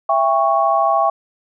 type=chord; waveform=sine; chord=C# diminished; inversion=first; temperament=just; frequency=665.2 / 798.3 / 1108.7 Hz; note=E5 / G5 / C#6; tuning=+16 / +31 / 0 cents; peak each=-17 dBFS; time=0.09-1.1 s; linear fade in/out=5 ms; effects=none